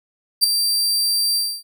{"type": "tone with ADSR envelope", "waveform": "sawtooth", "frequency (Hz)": 4699, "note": "D8", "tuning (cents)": 0, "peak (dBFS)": -5, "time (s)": [0.41, 1.63], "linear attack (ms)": 30, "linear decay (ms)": 3, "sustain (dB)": -9, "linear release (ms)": 270, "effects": []}